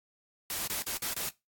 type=noise with dropouts; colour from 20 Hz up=white; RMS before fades=-34 dBFS; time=0.5-1.29 s; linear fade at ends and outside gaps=1 ms; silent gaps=0.674-0.699 / 0.823-0.866 / 0.972-1.021 / 1.136-1.164 s; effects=noise-tail reverb RT60 0.2 s tail -19 dB re dry + AAC 64 kbps